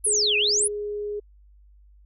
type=exponential two-way sweep; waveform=sine; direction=down then up; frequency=11175 to 2423 to 10870 Hz; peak=-19 dBFS; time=0.04-0.68 s; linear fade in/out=10 ms; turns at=0.37 s
type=tone with pitch glide; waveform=sine; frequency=418.4 to 414.8 Hz; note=G#4 to G#4; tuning=+13 to -2 cents; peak=-27 dBFS; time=0.06-1.2 s; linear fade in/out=10 ms; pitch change=-15 cents; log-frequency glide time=0.26-0.66 s
effects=added 50 Hz sine -50 dBFS peak until 2.05 s